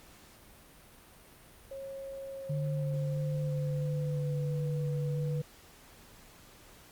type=tone with pitch glide; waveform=sine; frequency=544 to 490.3 Hz; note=C#5 to B4; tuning=-33 to -13 cents; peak=-39 dBFS; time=1.71-5.42 s; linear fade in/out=5 ms; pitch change=-180 cents; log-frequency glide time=2.32-4.67 s
type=tone with vibrato; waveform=sine; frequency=146.83 Hz; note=D3; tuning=in tune; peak=-30 dBFS; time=2.49-5.42 s; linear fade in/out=10 ms; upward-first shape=square; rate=1.5 Hz; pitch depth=15 cents each way
effects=pink hiss -56 dBFS RMS until 6.91 s + Opus 48 kbps